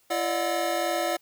square tone cluster, 338.9 / 579 / 622 / 723 / 1310 Hz, E4 / D5 / D#5 / F#5 / E6, +48 / -25 / -1 / -40 / -11 cents, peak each -33 / -31 / -33 / -30 / -36 dBFS, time 0.1-1.17 s, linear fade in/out 10 ms, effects white hiss -64 dBFS RMS until 1.21 s

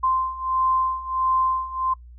sine beating tone pair, 1041 / 1042.5 Hz, C6 / C6, -9 / -7 cents, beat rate 1.5 Hz, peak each -25 / -22 dBFS, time 0.03-1.94 s, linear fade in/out 10 ms, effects noise-tail reverb RT60 0.1 s tail -22 dB re dry + added 60 Hz sine -41 dBFS peak until 2.18 s

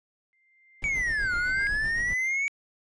sine tone with exponential growth, 2093 Hz, C7, in tune, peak -27 dBFS, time 0.33-1.67 s, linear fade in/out 0 ms, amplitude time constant 290 ms
brown noise with tremolo, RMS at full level -36 dBFS, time 0.82-2.14 s, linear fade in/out 2 ms, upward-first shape sine, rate 7.9 Hz, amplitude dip 55%
triangle linear two-way sweep, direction down then up, 2299 to 1396.9 to 2256 Hz, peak -23 dBFS, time 0.84-2.48 s, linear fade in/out 0 ms, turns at 1.35 s
effects resampled to 22050 Hz

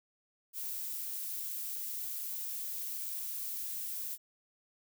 violet noise, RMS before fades -39 dBFS, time 0.53-4.18 s, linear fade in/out 50 ms, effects none

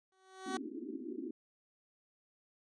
15% pulse tone with exponential growth, 378.2 Hz, F#4, 38 cents sharp, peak -28 dBFS, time 0.12-0.57 s, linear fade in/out 1 ms, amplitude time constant 96 ms
pink band-pass noise, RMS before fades -43 dBFS, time 0.46-1.31 s, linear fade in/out 5 ms, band 230 to 390 Hz, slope 96 dB/octave
effects resampled to 22050 Hz

